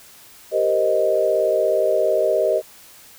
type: chord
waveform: sine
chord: C minor seventh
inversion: second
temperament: equal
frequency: 392 / 466.2 / 523.3 / 622.3 Hz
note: G4 / Bb4 / C5 / Eb5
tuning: 0 / 0 / 0 / 0 cents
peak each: -23 / -23 / -23 / -18 dBFS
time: 0.51-2.62 s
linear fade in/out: 50 ms
effects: white hiss -46 dBFS RMS until 3.18 s